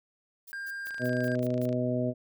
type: noise bursts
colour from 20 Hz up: violet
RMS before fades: -47 dBFS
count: 7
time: 0.47-1.66 s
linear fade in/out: 10 ms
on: 50 ms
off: 140 ms
type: tone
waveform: triangle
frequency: 1600 Hz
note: G6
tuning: 35 cents sharp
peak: -33 dBFS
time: 0.53-1.35 s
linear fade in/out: 0 ms
type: click train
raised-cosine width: 0.2 ms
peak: -30 dBFS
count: 24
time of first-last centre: 0.87-1.728 s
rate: 26.8 Hz
type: harmonic tone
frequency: 124.5 Hz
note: B2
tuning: 14 cents sharp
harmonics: 1 / 2 / 3 / 4 / 5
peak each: -32 / -30 / -36 / -36 / -32 dBFS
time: 0.99-2.14 s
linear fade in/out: 50 ms
effects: none